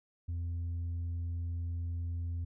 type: tone with tanh clipping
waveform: sine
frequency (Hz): 85.3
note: F2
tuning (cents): -40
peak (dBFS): -34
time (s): 0.28-2.45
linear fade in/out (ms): 10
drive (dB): 2
effects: none